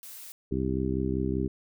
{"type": "noise", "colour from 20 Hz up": "blue", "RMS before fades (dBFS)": -44, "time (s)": [0.03, 0.32], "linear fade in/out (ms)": 0}
{"type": "harmonic tone", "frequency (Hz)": 65.2, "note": "C2", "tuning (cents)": -5, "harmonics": [1, 2, 3, 4, 5, 6], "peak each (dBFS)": [-33, -33, -33, -33, -33, -33], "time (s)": [0.51, 1.48], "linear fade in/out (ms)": 10}
{"effects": []}